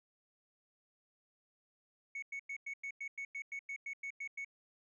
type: tone bursts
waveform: sine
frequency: 2217 Hz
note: C#7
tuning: in tune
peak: -37 dBFS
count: 14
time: 2.15-4.447 s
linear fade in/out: 5 ms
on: 74 ms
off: 97 ms
effects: tanh soft clip ceiling -38 dBFS